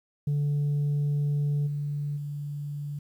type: tone with level steps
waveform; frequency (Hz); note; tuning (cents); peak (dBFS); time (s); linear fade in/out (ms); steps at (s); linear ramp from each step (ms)
sine; 145.3; D3; -18; -21 / -27 / -31; 0.27-2.99; 5; 1.66 / 2.16; 20
effects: tanh soft clip ceiling -22 dBFS + 10-bit